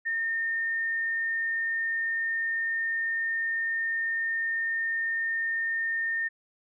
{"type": "tone", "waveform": "sine", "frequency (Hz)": 1822, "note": "A#6", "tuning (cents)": -40, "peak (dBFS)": -26, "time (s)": [0.05, 6.29], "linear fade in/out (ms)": 20, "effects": []}